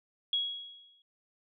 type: tone with exponential decay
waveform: sine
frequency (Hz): 3322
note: G#7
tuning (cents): 0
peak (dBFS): -25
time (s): 0.33-1.02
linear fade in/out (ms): 2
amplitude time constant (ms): 150
effects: none